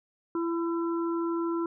harmonic tone, 335.9 Hz, E4, 33 cents sharp, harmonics 1 / 3 / 4, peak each -27 / -37 / -39 dBFS, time 0.35-1.66 s, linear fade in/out 2 ms, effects none

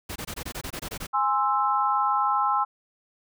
pink noise bursts, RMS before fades -34 dBFS, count 11, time 0.09-1.069 s, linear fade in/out 10 ms, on 69 ms, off 22 ms
sine chord, Ab augmented, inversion none, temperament equal with one note detuned, 827.3 / 1046.5 / 1318.5 Hz, Ab5 / C6 / E6, -7 / 0 / 0 cents, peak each -25 dBFS, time 1.13-2.65 s, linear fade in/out 20 ms
effects none

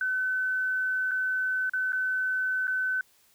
sine tone with dropouts, 1516 Hz, F#6, 42 cents sharp, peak -25 dBFS, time 0.01-3.01 s, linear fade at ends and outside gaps 2 ms, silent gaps 1.111-1.115 / 1.696-1.735 / 1.922-1.93 / 2.671-2.678 s, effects white hiss -63 dBFS RMS until 3.34 s

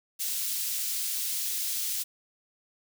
white high-pass noise, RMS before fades -31 dBFS, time 0.19-2.04 s, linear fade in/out 20 ms, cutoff 3600 Hz, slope 12 dB/octave, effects none

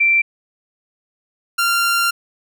sine / sawtooth tone pair in turn, 2349 / 1385.1 Hz, D7 / F6, 0 / -15 cents, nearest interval major sixth, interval 915 cents, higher first, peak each -11 dBFS, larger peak neither, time 0-0.22 / 1.58-2.11 s, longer second, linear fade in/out 10 ms, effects none

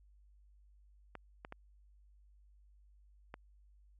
clicks, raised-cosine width 0.5 ms, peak -30 dBFS, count 4, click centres 1.153 / 1.449 / 1.524 / 3.341 s, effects added 50 Hz sine -61 dBFS peak until 3.99 s

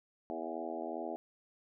harmonic tone with a mistuned harmonic, 82.3 Hz, E2, 2 cents flat, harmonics 3 / 4 / 5 / 6 / 7 / 8 / 9 / 10, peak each -46 / -43 / -45 / -50 / -46 / -43 / -45 / -49 dBFS, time 0.3-1.16 s, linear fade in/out 0 ms, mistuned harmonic 9, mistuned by -18 cents, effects none

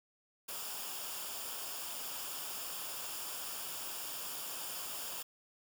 white noise with comb filter, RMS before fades -42 dBFS, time 0.48-5.23 s, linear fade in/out 10 ms, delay 0.49 ms, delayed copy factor -0.6, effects none

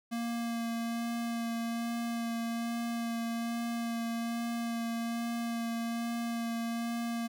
square tone with vibrato, 232.5 Hz, A#3, 4 cents flat, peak -33 dBFS, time 0.11-7.28 s, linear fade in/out 20 ms, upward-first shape sine, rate 1.2 Hz, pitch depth 12 cents each way, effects none

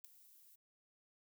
violet noise with ADSR envelope, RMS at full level -45 dBFS, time 0.04-0.56 s, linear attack 7 ms, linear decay 4 ms, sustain -19 dB, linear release 12 ms, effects none

